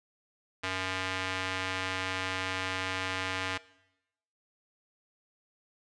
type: tone with band-pass filter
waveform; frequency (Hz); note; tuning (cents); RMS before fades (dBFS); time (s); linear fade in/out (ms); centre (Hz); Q
square; 93.7; F#2; +22; -34; 0.63-3.58; 10; 2300; 0.95
effects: noise-tail reverb RT60 0.9 s tail -20 dB re dry + resampled to 22050 Hz